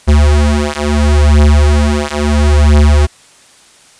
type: beating tone pair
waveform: square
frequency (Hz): 73.42 / 74.16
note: D2 / D2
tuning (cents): 0 / +17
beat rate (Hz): 0.74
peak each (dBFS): -10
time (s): 0.07-3.07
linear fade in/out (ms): 20
effects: white hiss -43 dBFS RMS until 3.99 s + resampled to 22050 Hz